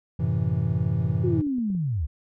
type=chord; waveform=triangle; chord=F# half-diminished seventh; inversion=none; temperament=equal; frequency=92.5 / 110 / 130.81 / 164.81 Hz; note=F#2 / A2 / C3 / E3; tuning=0 / 0 / 0 / 0 cents; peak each=-26 / -25 / -25 / -25 dBFS; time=0.19-1.42 s; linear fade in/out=10 ms
type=clicks; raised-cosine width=3 ms; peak=-31 dBFS; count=8; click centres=0.994 / 1.066 / 1.116 / 1.415 / 1.468 / 1.584 / 1.702 / 1.75 s
type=linear sweep; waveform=sine; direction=down; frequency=374 to 62.3 Hz; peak=-23 dBFS; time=1.23-2.07 s; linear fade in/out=20 ms
effects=none

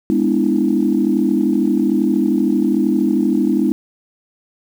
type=chord; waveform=sine; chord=E dominant seventh; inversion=first; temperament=just; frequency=206 / 247.2 / 296.7 / 329.6 Hz; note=G#3 / B3 / D4 / E4; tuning=-14 / +2 / +18 / 0 cents; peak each=-18 dBFS; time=0.1-3.72 s; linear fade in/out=0 ms; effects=tanh soft clip ceiling -3 dBFS + 7-bit

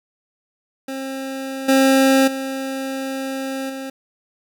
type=tone with level steps; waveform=25% pulse; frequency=267.6 Hz; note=C4; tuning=39 cents sharp; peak=-22 / -8 / -20 / -24 dBFS; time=0.88-3.9 s; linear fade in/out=5 ms; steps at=1.68 / 2.27 / 3.69 s; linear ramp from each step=10 ms; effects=none

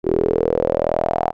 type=tone with band-pass filter sweep; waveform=sawtooth; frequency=41.2 Hz; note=E1; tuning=in tune; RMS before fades=-19 dBFS; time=0.03-1.33 s; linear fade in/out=50 ms; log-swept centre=370 to 760 Hz; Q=6.4; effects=none

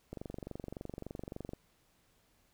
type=click train; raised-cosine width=2 ms; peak=-28 dBFS; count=34; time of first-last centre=0.13-1.534 s; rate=23.5 Hz; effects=pink hiss -71 dBFS RMS until 2.53 s

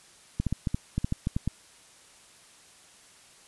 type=clicks; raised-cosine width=5 ms; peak=-14 dBFS; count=11; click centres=0.4 / 0.467 / 0.526 / 0.672 / 0.745 / 0.98 / 1.045 / 1.124 / 1.271 / 1.365 / 1.476 s; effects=white hiss -55 dBFS RMS until 3.47 s + resampled to 24000 Hz

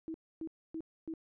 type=tone bursts; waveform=sine; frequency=322.6 Hz; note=E4; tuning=37 cents flat; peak=-37 dBFS; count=4; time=0.08-1.138 s; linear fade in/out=0 ms; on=62 ms; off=270 ms; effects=none

